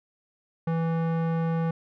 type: tone with low-pass filter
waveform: square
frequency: 164.6 Hz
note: E3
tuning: 2 cents flat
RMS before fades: -26 dBFS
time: 0.67-1.71 s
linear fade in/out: 5 ms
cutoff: 1300 Hz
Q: 0.83
effects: none